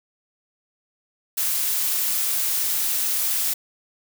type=noise; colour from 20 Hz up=blue; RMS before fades=-23 dBFS; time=1.37-3.54 s; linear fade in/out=10 ms; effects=none